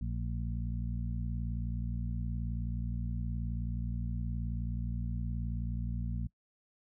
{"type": "harmonic tone with a mistuned harmonic", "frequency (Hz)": 59, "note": "A#1", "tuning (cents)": 22, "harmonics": [1, 2, 3, 4], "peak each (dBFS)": [-35, -38, -42, -44], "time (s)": [0.01, 6.27], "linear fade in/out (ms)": 5, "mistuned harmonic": 4, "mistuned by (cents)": -53, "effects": ["noise-tail reverb RT60 0.1 s tail -22 dB re dry"]}